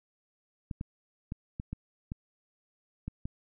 clicks, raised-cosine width 5 ms, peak -23 dBFS, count 8, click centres 0.712 / 0.811 / 1.321 / 1.599 / 1.73 / 2.119 / 3.08 / 3.255 s, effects none

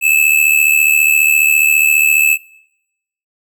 square tone with amplitude modulation, 2611 Hz, E7, 17 cents flat, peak -6 dBFS, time 0.01-2.38 s, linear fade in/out 50 ms, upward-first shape sine, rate 74.7 Hz, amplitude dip 70%, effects noise-tail reverb RT60 0.9 s tail -24 dB re dry

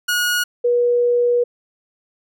sawtooth / sine tone pair in turn, 1448 / 483.2 Hz, F#6 / B4, -38 / -38 cents, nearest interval octave + perfect fifth, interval 1900 cents, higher first, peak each -13 dBFS, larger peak neither, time 0.08-0.44 / 0.64-1.44 s, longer second, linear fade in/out 10 ms, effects none

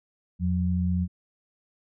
sine tone pair together, 85.04 / 180.2 Hz, F2 / F#3, -46 / -45 cents, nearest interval octave + minor second, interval 1301 cents, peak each -25 dBFS, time 0.39-1.08 s, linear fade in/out 50 ms, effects none

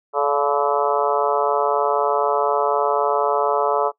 harmonic tone with a mistuned harmonic, 144 Hz, D3, 34 cents flat, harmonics 3 / 4 / 5 / 6 / 7 / 8 / 9, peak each -22 / -23 / -24 / -25 / -25 / -26 / -27 dBFS, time 0.13-3.92 s, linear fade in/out 50 ms, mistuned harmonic 5, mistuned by -51 cents, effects noise-tail reverb RT60 0.1 s tail -21 dB re dry

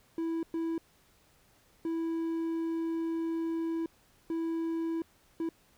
triangle tone bursts at uneven times, 328.9 Hz, E4, 4 cents flat, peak -28 dBFS, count 5, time 0.18-0.43 / 0.54-0.78 / 1.85-3.86 / 4.3-5.02 / 5.4-5.49 s, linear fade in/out 2 ms, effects pink hiss -65 dBFS RMS until 5.77 s

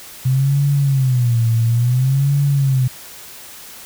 sine tone with vibrato, 127.4 Hz, C3, 46 cents flat, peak -12 dBFS, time 0.25-2.88 s, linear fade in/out 10 ms, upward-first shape sine, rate 0.58 Hz, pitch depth 190 cents each way, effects white hiss -37 dBFS RMS until 3.85 s

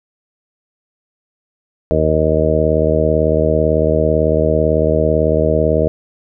harmonic tone, 78 Hz, D#2, 5 cents sharp, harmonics 1 / 2 / 3 / 4 / 5 / 6 / 7 / 8, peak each -19 / -20 / -23 / -22 / -22 / -17 / -21 / -17 dBFS, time 1.91-5.88 s, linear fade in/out 0 ms, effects none

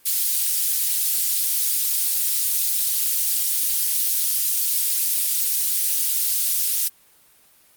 white high-pass noise, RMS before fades -21 dBFS, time 0.05-6.89 s, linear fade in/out 20 ms, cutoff 4600 Hz, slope 12 dB/octave, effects white hiss -55 dBFS RMS until 7.76 s + Opus 32 kbps

